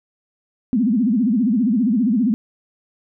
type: tone with vibrato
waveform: sine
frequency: 229.9 Hz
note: A#3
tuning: 24 cents flat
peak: -14 dBFS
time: 0.73-2.34 s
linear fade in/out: 0 ms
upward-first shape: sine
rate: 15 Hz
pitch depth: 240 cents each way
effects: none